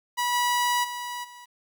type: tone with level steps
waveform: sawtooth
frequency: 974 Hz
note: B5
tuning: 24 cents flat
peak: -20 / -18 / -28 / -40 dBFS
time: 0.17-1.46 s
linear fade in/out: 20 ms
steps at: 0.32 / 0.83 / 1.23 s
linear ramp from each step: 20 ms
effects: 10-bit